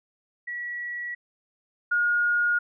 sine tone pair in turn, 1932 / 1432.4 Hz, B6 / F6, -39 / +43 cents, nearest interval perfect fourth, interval 518 cents, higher first, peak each -30 / -20 dBFS, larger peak second, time 0.47-1.15 / 1.91-2.59 s, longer neither, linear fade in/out 10 ms, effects none

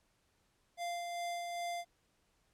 square tone with tremolo, 694 Hz, F5, 11 cents flat, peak -37 dBFS, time 0.77-1.85 s, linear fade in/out 50 ms, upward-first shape sine, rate 2.5 Hz, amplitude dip 30%, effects pink hiss -75 dBFS RMS until 2.53 s + low-pass 11000 Hz 12 dB/octave

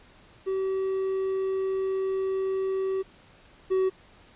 triangle tone pair in turn, 382.8 / 377.5 Hz, G4 / F#4, -41 / +35 cents, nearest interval unison, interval 24 cents, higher first, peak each -23 / -19 dBFS, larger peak second, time 0.46-3.03 / 3.7-3.9 s, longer first, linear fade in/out 20 ms, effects pink hiss -55 dBFS RMS until 4.35 s + resampled to 8000 Hz

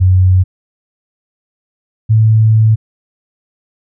sine tone pair in turn, 92.5 / 110.05 Hz, F#2 / A2, 0 / +1 cents, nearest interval minor third, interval 301 cents, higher second, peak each -5 dBFS, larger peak neither, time 0-0.44 / 2.09-2.76 s, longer second, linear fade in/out 20 ms, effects none

